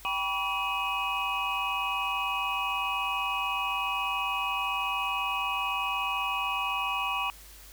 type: tone cluster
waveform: sine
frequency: 783 / 977 / 1138 / 2516 / 2890 Hz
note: G5 / B5 / C#6 / D#7 / F#7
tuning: -2 / -19 / +45 / +19 / -41 cents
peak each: -36 / -34 / -33 / -32 / -36 dBFS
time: 0.05-7.3 s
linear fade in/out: 0 ms
effects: added 50 Hz sine -51 dBFS peak until 7.72 s + white hiss -51 dBFS RMS until 7.72 s